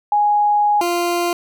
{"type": "tone pair in turn", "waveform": ["sine", "20% pulse"], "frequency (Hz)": [830, 347.6], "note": ["G#5", "F4"], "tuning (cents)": [-1, -8], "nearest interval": "octave + minor third", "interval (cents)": 1507, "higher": "first", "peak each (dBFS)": -12, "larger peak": "neither", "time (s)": [[0.12, 0.81], [0.81, 1.33]], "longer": "first", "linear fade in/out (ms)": 2, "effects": []}